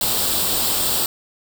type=noise with comb filter; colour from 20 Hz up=white; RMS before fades=-20 dBFS; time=0.01-1.06 s; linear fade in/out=2 ms; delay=0.24 ms; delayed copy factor=+0.6; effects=none